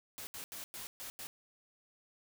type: noise bursts at uneven times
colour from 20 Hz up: white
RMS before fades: -45 dBFS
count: 6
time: 0.18-0.27 / 0.34-0.44 / 0.52-0.64 / 0.74-0.87 / 1-1.1 / 1.19-1.27 s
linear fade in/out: 0 ms
effects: none